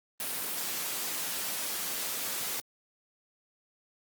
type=noise; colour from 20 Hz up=white; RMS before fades=-34 dBFS; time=0.2-2.6 s; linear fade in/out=0 ms; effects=high-pass 150 Hz 12 dB/octave + Opus 32 kbps